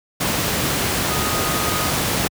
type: tone in noise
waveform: sine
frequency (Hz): 1245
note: D#6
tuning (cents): +1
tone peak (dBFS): -27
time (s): 1.1-1.91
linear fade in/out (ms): 10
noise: pink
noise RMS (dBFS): -20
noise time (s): 0.2-2.28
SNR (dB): -10
effects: high-pass 80 Hz 12 dB/octave